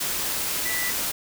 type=tone in noise; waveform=sine; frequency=1975.5 Hz; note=B6; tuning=in tune; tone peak=-28 dBFS; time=0.65-0.91 s; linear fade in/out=10 ms; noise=white; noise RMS=-27 dBFS; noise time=0-1.12 s; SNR=-4 dB; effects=none